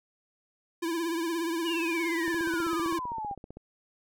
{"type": "tone with vibrato", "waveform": "square", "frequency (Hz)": 333.7, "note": "E4", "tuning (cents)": 21, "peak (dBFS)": -29, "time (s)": [0.82, 2.99], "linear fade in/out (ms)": 10, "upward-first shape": "triangle", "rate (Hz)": 17, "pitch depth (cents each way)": 79}
{"type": "exponential sweep", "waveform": "sine", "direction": "down", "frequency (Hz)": [2960, 780], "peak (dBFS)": -32, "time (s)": [1.65, 3.35], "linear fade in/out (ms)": 20}
{"type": "click train", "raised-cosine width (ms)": 2, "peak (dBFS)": -30, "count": 21, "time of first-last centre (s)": [2.28, 3.57], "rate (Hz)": 15.5}
{"effects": []}